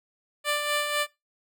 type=tone with tremolo; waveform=10% pulse; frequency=590 Hz; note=D5; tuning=8 cents sharp; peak=-15 dBFS; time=0.44-1.07 s; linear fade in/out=50 ms; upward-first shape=sine; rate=4 Hz; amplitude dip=45%; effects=noise-tail reverb RT60 0.2 s tail -20 dB re dry